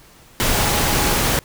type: tone in noise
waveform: sine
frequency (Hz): 830.6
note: G#5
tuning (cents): 0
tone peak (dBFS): -28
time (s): 0.55-1.16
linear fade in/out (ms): 0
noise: pink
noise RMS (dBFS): -18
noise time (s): 0.4-1.39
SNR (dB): -13
effects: pink hiss -48 dBFS RMS until 1.44 s